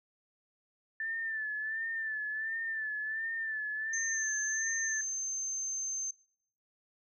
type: tone with vibrato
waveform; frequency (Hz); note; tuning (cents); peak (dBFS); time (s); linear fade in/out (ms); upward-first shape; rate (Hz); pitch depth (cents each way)
sine; 1765; A6; +5; -33; 1-5.01; 2; sine; 1.4; 53
type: tone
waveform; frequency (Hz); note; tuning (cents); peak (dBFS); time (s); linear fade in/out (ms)
sine; 6280; G8; +2; -33; 3.93-6.11; 5
effects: noise-tail reverb RT60 0.8 s tail -24 dB re dry